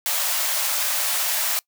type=high-pass noise; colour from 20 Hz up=white; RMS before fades=-23 dBFS; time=0.06-1.59 s; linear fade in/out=0 ms; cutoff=540 Hz; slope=96 dB/octave; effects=noise-tail reverb RT60 0.1 s tail -24 dB re dry